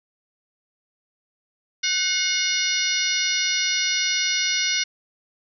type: harmonic tone with a mistuned harmonic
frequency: 721 Hz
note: F#5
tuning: 45 cents flat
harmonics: 2 / 3 / 4 / 5 / 6 / 7 / 8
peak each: -31 / -26 / -29 / -29 / -29 / -28 / -26 dBFS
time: 1.83-4.84 s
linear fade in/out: 10 ms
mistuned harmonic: 2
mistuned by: +77 cents
effects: none